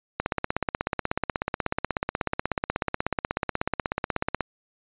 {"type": "click train", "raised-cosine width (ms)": 0.5, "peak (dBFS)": -9, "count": 70, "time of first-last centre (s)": [0.2, 4.407], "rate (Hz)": 16.4, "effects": ["resampled to 8000 Hz"]}